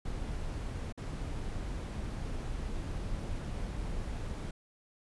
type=noise with dropouts; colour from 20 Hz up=brown; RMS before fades=-37 dBFS; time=0.05-4.51 s; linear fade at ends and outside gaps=5 ms; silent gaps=0.925-0.975 s; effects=resampled to 24000 Hz